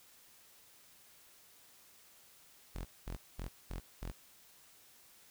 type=tone bursts; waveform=sawtooth; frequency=43.48 Hz; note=F1; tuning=7 cents flat; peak=-36 dBFS; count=5; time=2.75-4.115 s; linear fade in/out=0 ms; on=97 ms; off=220 ms; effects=white hiss -62 dBFS RMS until 5.3 s